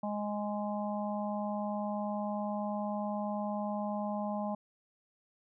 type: harmonic tone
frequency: 207.7 Hz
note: G#3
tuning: in tune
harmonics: 1 / 3 / 4 / 5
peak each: -35 / -38 / -39 / -44 dBFS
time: 0.03-4.55 s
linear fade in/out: 5 ms
effects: none